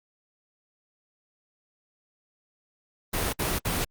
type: noise bursts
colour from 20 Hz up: pink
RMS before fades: -27 dBFS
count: 3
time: 3.13-3.848 s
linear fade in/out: 10 ms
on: 200 ms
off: 59 ms
effects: Opus 32 kbps